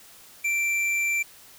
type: tone with tanh clipping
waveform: sine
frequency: 2349 Hz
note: D7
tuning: in tune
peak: -24 dBFS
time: 0.44-1.23 s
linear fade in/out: 10 ms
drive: 11 dB
effects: white hiss -50 dBFS RMS until 1.58 s